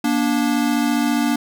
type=tone pair together; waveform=square; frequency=236.5 / 291.3 Hz; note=A#3 / D4; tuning=+25 / -14 cents; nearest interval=major third; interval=361 cents; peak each=-20 dBFS; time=0.04-1.36 s; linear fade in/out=5 ms; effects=none